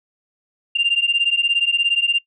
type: beating tone pair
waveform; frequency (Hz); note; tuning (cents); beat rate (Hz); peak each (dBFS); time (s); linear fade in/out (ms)
sine; 2782 / 2799; F7 / F7; -7 / +3; 17; -17 / -17; 0.75-2.19; 10
effects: noise-tail reverb RT60 0.1 s tail -24 dB re dry + tanh soft clip ceiling -9 dBFS